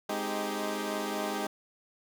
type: chord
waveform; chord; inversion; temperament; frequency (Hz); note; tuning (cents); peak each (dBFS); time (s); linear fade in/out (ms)
15% pulse; Ab major seventh; none; equal with one note detuned; 208.6 / 261.6 / 311.1 / 392; Ab3 / C4 / Eb4 / G4; +8 / 0 / 0 / 0; -29 / -34 / -30 / -31; 0.09-1.47; 5
effects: none